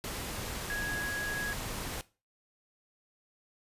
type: tone in noise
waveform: sine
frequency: 1661.2 Hz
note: G#6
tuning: in tune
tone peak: -33 dBFS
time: 0.7-1.53 s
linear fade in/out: 0 ms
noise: pink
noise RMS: -38 dBFS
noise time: 0.04-2.01 s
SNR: +2 dB
effects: noise-tail reverb RT60 0.3 s tail -18 dB re dry + resampled to 32000 Hz